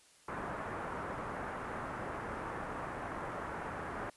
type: low-pass noise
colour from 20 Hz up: white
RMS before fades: -41 dBFS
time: 0.28-4.1 s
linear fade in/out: 5 ms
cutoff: 1500 Hz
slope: 24 dB/octave
effects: white hiss -63 dBFS RMS until 4.16 s + resampled to 24000 Hz